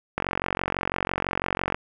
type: click train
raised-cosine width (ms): 0.5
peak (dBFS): -9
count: 73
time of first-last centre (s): 0.18-1.745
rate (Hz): 46
effects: none